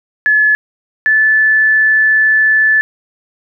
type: tone pair in turn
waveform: sine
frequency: 1715 / 1743 Hz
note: A6 / A6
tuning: -45 / -17 cents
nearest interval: unison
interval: 28 cents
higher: second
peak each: -7 dBFS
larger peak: neither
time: 0.26-0.55 / 1.06-2.81 s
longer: second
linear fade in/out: 0 ms
effects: none